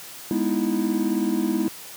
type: chord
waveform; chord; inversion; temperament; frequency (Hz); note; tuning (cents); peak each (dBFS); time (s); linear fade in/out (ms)
triangle; E major seventh; first; equal; 207.7 / 246.9 / 311.1 / 329.6; G#3 / B3 / D#4 / E4; 0 / 0 / 0 / 0; -24 / -25 / -25 / -23; 0.31-1.68; 0
effects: white hiss -40 dBFS RMS until 1.96 s + high-pass 100 Hz 12 dB/octave